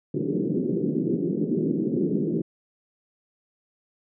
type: band-pass noise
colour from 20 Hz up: white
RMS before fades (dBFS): -25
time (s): 0.14-2.42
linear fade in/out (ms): 10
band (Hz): 150 to 400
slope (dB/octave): 48
effects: none